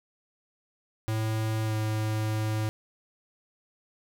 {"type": "tone with pitch glide", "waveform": "square", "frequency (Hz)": [110, 108.49], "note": ["A2", "A2"], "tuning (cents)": [0, -24], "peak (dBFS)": -27, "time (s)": [1.08, 2.69], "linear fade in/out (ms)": 0, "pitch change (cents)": -24, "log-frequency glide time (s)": [1.64, 1.74], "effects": []}